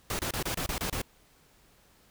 pink noise bursts, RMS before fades -32 dBFS, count 8, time 0.1-1.017 s, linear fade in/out 2 ms, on 91 ms, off 27 ms, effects pink hiss -62 dBFS RMS until 2.1 s

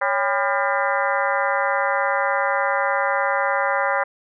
harmonic tone with a mistuned harmonic, 200 Hz, G3, 35 cents sharp, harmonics 3 / 4 / 5 / 6 / 7 / 8 / 9 / 10, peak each -24 / -25 / -26 / -27 / -27 / -28 / -29 / -29 dBFS, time 0.01-4.04 s, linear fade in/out 10 ms, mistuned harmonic 3, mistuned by -130 cents, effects none

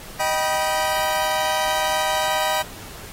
sawtooth chord, Eb augmented, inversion none, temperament just, 622.3 / 777.8 / 972.3 Hz, Eb5 / G5 / B5, 0 / -14 / -27 cents, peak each -20 dBFS, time 0.19-2.63 s, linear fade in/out 20 ms, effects pink hiss -39 dBFS RMS until 3.12 s + AAC 48 kbps

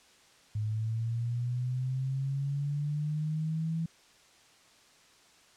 sine linear sweep, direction up, 105.6 to 164.81 Hz, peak -29 dBFS, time 0.55-3.86 s, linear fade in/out 5 ms, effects white hiss -60 dBFS RMS until 5.56 s + low-pass 7000 Hz 12 dB/octave

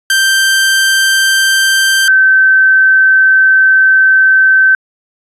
sawtooth / sine tone pair in turn, 1568 / 1542 Hz, G6 / G6, 0 / -29 cents, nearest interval unison, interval 29 cents, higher first, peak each -4 dBFS, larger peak neither, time 0.1-2.08 / 2.08-4.75 s, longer second, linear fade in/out 2 ms, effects resampled to 32000 Hz

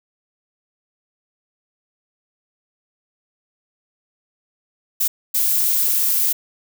violet noise bursts at uneven times, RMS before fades -18 dBFS, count 2, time 5-5.08 / 5.34-6.33 s, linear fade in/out 10 ms, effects none

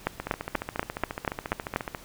two click trains, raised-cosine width 0.5 ms, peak -9 / -16 dBFS, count 8 / 26, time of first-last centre 0.07-1.761 / 0.2-1.948 s, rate 4.14 / 14.3 Hz, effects pink hiss -49 dBFS RMS until 2.04 s

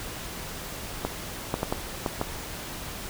clicks, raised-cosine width 1 ms, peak -11 dBFS, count 6, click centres 1.05 / 1.541 / 1.631 / 1.725 / 2.062 / 2.214 s, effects pink hiss -37 dBFS RMS until 3.09 s

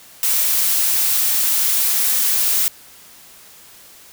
blue noise, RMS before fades -17 dBFS, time 0.23-2.68 s, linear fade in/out 0 ms, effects white hiss -44 dBFS RMS until 4.12 s

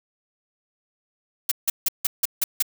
blue noise bursts, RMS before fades -20 dBFS, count 7, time 1.49-2.625 s, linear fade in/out 5 ms, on 25 ms, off 160 ms, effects none

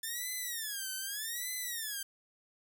5% pulse tone with vibrato, 1760 Hz, A6, in tune, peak -26 dBFS, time 0.03-2.03 s, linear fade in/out 5 ms, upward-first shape sine, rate 0.83 Hz, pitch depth 240 cents each way, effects none

